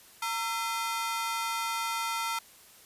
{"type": "ring-modulated tone", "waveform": "sawtooth", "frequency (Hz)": 1131, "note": "C#6", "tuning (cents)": 34, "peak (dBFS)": -23, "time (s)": [0.22, 2.39], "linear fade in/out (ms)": 5, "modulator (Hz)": 213, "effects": ["white hiss -55 dBFS RMS until 2.85 s", "resampled to 32000 Hz"]}